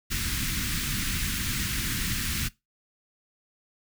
pink band-stop noise, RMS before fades -29 dBFS, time 0.1-2.49 s, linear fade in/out 20 ms, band 260 to 1500 Hz, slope 24 dB/octave, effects noise-tail reverb RT60 0.2 s tail -20 dB re dry

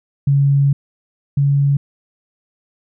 sine tone pair in turn, 140 / 140.81 Hz, C#3 / C#3, +18 / +27 cents, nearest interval unison, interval 9 cents, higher second, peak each -10 / -11 dBFS, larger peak first, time 0.27-0.73 / 1.37-1.77 s, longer first, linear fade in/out 5 ms, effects none

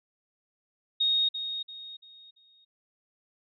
sine tone with echo, 3729 Hz, A#7, in tune, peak -22 dBFS, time 1-1.29 s, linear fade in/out 10 ms, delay 340 ms, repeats 4, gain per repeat -9 dB, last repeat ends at 2.65 s, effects none

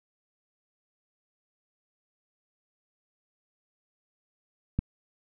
click, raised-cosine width 5 ms, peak -13 dBFS, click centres 4.79 s, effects none

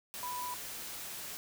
sine tone in noise, 987.8 Hz, B5, in tune, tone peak -37 dBFS, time 0.23-0.54 s, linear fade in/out 0 ms, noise white, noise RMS -43 dBFS, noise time 0.14-1.37 s, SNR +3 dB, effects none

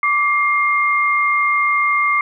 sine tone pair together, 1166 / 2120 Hz, D6 / C7, -13 / +22 cents, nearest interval minor seventh, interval 1035 cents, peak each -16 dBFS, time 0.03-2.21 s, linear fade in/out 2 ms, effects none

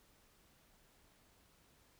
silence, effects pink hiss -69 dBFS RMS until 1.99 s

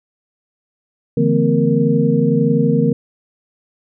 sine tone cluster, 146 / 167.6 / 223.2 / 254.6 / 466.1 Hz, D3 / E3 / A3 / C4 / A#4, -10 / +29 / +25 / -47 / 0 cents, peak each -18 dBFS, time 1.17-2.93 s, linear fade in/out 5 ms, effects none

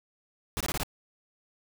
pink noise bursts, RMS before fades -31 dBFS, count 5, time 0.57-0.833 s, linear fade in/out 0 ms, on 35 ms, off 22 ms, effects none

